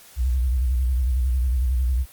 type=tone with vibrato; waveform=sine; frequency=63.1 Hz; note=B1; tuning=38 cents sharp; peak=-18 dBFS; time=0.16-2.06 s; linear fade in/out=50 ms; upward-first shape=square; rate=11 Hz; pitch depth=92 cents each way; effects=white hiss -48 dBFS RMS until 2.12 s + Opus 48 kbps